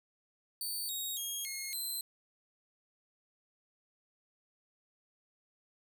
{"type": "tone with pitch steps", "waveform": "10% pulse", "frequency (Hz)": [4552, 3770, 3262, 2154, 4083], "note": ["C#8", "A#7", "G#7", "C7", "C8"], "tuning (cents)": [45, 19, -32, 50, -43], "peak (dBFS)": -29, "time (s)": [0.61, 2.01], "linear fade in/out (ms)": 2, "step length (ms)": 280, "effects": []}